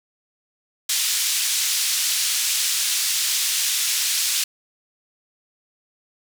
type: band-pass noise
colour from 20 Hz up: white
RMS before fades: -22 dBFS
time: 0.89-4.44 s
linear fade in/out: 5 ms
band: 2800 to 8500 Hz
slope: 12 dB/octave
effects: none